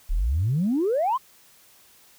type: exponential sweep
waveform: sine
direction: up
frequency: 33.13 to 1103 Hz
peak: -19 dBFS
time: 0.09-1.18 s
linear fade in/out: 20 ms
effects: tanh soft clip ceiling -16 dBFS + white hiss -55 dBFS RMS until 2.18 s